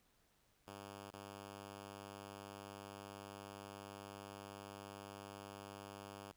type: tone with dropouts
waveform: 5% pulse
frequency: 100 Hz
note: G2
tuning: 35 cents sharp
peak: -39 dBFS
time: 0.67-6.32 s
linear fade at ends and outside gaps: 5 ms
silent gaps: 1.108-1.134 s
effects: pink hiss -75 dBFS RMS until 6.36 s